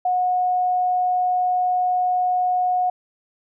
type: tone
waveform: sine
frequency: 728 Hz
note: F#5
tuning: 28 cents flat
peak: -17 dBFS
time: 0.05-2.9 s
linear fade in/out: 5 ms
effects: none